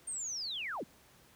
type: linear sweep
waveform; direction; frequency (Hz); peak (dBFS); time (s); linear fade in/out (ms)
sine; down; 8850 to 120.1; -36; 0.07-0.84; 10
effects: pink hiss -62 dBFS RMS until 1.35 s + high-pass 60 Hz 12 dB/octave